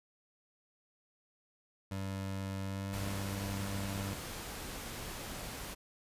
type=tone with pitch glide; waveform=25% pulse; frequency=96.8 to 98.38 Hz; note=G2 to G2; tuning=-21 to +7 cents; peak=-33 dBFS; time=1.91-4.14 s; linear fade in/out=5 ms; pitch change=+28 cents; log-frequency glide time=2.64-2.94 s
type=noise; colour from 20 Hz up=pink; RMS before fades=-43 dBFS; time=2.92-5.75 s; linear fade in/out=20 ms
effects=resampled to 32000 Hz